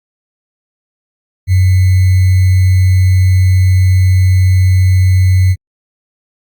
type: tone with sample-and-hold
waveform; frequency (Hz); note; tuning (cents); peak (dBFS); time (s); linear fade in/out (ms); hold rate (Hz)
sine; 92.8; F#2; +6; -5; 1.47-5.56; 50; 2100
effects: Opus 48 kbps